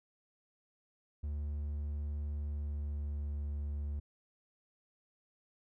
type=tone with pitch glide; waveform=triangle; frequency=73.42 to 72.66 Hz; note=D2 to D2; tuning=0 to -18 cents; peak=-33 dBFS; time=1.23-4 s; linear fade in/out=10 ms; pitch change=-18 cents; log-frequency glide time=2.25-3.4 s; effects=none